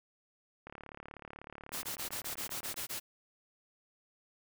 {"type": "click train", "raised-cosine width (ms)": 0.5, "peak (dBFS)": -31, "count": 76, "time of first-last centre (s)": [0.67, 2.742], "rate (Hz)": 36.2}
{"type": "noise bursts", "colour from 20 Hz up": "white", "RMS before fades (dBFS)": -39, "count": 10, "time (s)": [1.72, 3], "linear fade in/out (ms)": 20, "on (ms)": 110, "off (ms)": 20}
{"effects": []}